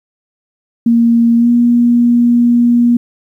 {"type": "tone with pitch glide", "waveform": "sine", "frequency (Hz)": [233.1, 239], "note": ["A#3", "A#3"], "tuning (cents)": [0, 43], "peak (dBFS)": -6, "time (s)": [0.86, 2.97], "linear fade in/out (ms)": 5, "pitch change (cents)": 43, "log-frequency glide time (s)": [1.37, 1.49], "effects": ["8-bit"]}